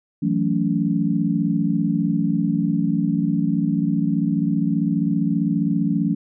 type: chord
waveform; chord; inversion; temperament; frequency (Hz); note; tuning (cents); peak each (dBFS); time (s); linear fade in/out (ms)
sine; F# minor seventh; third; equal with one note detuned; 164.81 / 185 / 220 / 283.3; E3 / F#3 / A3 / C#4; 0 / 0 / 0 / +38; -23; 0.22-6.15; 10
effects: none